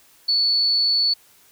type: tone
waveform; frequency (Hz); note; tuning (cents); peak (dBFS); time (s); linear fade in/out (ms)
sine; 4444; C#8; +4; -16; 0.28-1.14; 10
effects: white hiss -54 dBFS RMS until 1.51 s